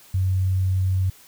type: tone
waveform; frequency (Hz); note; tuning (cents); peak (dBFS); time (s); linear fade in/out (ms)
sine; 93.8; F#2; +24; -18; 0.14-1.1; 5
effects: white hiss -50 dBFS RMS until 1.27 s